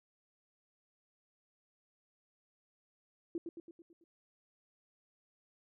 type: tone with echo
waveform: sine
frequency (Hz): 337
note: E4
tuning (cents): +38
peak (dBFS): -34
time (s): 3.35-3.38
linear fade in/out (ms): 2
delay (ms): 110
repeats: 6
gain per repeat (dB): -5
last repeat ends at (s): 4.04
effects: none